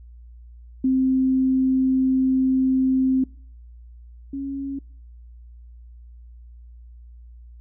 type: tone pair in turn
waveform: sine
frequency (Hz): 261.6 / 274.9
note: C4 / C#4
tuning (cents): 0 / -14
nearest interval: minor second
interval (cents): 86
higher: second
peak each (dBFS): -16 / -26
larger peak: first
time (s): 0.84-3.24 / 4.33-4.79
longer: first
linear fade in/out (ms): 5
effects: noise-tail reverb RT60 0.5 s tail -25 dB re dry + added 59 Hz sine -41 dBFS peak until 7.6 s